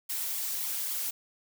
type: noise with flanger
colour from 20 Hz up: blue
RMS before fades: -33 dBFS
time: 0.09-1.11 s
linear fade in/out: 10 ms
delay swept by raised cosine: 0.88 to 4.38 ms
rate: 3.6 Hz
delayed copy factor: +0.9
effects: none